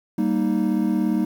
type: chord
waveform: triangle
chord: Eb major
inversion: first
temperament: equal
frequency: 196 / 233.1 / 311.1 Hz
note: G3 / Bb3 / Eb4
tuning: 0 / 0 / 0 cents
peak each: -21 dBFS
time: 0.18-1.25 s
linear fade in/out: 5 ms
effects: 8-bit